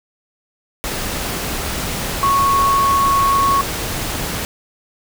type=tone in noise; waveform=sine; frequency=1105 Hz; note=C#6; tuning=6 cents flat; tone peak=-12 dBFS; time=2.23-3.61 s; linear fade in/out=0 ms; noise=pink; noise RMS=-23 dBFS; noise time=0.84-4.45 s; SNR=+8 dB; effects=none